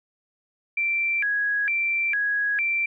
sine tone with vibrato, 1975.5 Hz, B6, in tune, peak -21 dBFS, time 0.77-2.86 s, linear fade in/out 5 ms, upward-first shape square, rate 1.1 Hz, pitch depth 300 cents each way, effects none

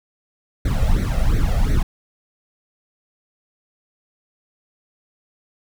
brown noise with flanger, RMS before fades -17 dBFS, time 0.65-1.83 s, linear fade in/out 5 ms, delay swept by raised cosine 0.49 to 1.59 ms, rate 2.8 Hz, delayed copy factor +0.8, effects none

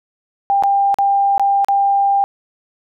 sine tone with dropouts, 796 Hz, G5, 26 cents sharp, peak -11 dBFS, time 0.5-2.24 s, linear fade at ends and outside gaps 0 ms, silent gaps 0.625-0.636 / 0.943-0.986 / 1.38-1.396 / 1.646-1.685 s, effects none

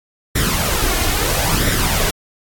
pink noise with flanger, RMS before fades -17 dBFS, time 0.35-2.11 s, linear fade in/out 10 ms, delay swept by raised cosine 0.54 to 2.84 ms, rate 0.75 Hz, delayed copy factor +0.55, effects AAC 64 kbps

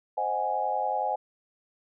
sine chord, Ab dominant seventh, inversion first, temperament equal, 523.3 / 622.3 / 740 / 830.6 Hz, C5 / Eb5 / Gb5 / Ab5, 0 / 0 / 0 / 0 cents, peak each -34 / -34 / -31 / -28 dBFS, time 0.17-1.16 s, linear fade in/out 10 ms, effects none

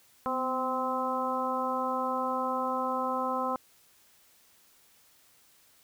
harmonic tone with a mistuned harmonic, 259.3 Hz, C4, 15 cents flat, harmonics 1 / 2 / 3 / 4 / 5, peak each -36 / -34 / -35 / -32 / -35 dBFS, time 0.26-3.56 s, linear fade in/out 0 ms, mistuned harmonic 1, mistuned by -39 cents, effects white hiss -62 dBFS RMS until 5.83 s

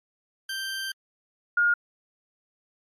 20% pulse / sine tone pair in turn, 1568 / 1423.6 Hz, G6 / F6, 0 / +33 cents, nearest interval major second, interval 167 cents, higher first, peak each -25 / -18 dBFS, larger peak second, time 0.49-0.92 / 1.57-1.74 s, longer first, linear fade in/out 5 ms, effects MP3 64 kbps

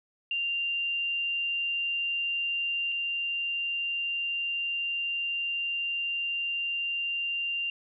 sine tone pair in turn, 2784 / 2784 Hz, F7 / F7, -6 / -6 cents, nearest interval unison, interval 0 cents, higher neither, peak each -27 / -28 dBFS, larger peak first, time 0.31-2.92 / 2.92-7.7 s, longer second, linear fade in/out 2 ms, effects none

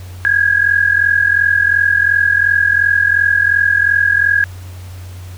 sine tone pair together, 1627 / 1669.8 Hz, G#6 / G#6, -36 / +9 cents, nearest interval unison, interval 45 cents, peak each -12 / -13 dBFS, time 0.25-4.44 s, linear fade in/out 0 ms, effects added 91 Hz sine -28 dBFS peak until 5.37 s + pink hiss -41 dBFS RMS until 5.37 s

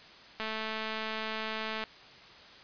click train, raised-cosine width 0.3 ms, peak -20 dBFS, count 316, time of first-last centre 0.4-1.838 s, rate 219 Hz, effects white hiss -52 dBFS RMS until 2.63 s + resampled to 11025 Hz

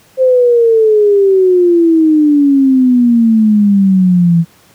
sine exponential sweep, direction down, 526 to 164.81 Hz, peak -5 dBFS, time 0.17-4.45 s, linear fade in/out 50 ms, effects pink hiss -46 dBFS RMS until 4.74 s + high-pass 80 Hz 12 dB/octave

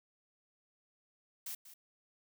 blue noise with echo, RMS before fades -42 dBFS, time 1.46-1.55 s, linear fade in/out 5 ms, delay 190 ms, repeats 1, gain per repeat -13 dB, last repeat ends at 1.74 s, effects none

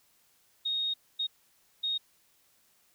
sine tone bursts at uneven times, 3729 Hz, A#7, in tune, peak -28 dBFS, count 3, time 0.65-0.94 / 1.19-1.27 / 1.83-1.98 s, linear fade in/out 10 ms, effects white hiss -67 dBFS RMS until 2.94 s

